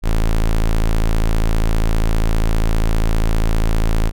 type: tone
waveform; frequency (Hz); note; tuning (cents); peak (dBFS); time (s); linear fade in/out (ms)
square; 27.5; A0; 0; -13; 0.02-4.12; 50
effects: none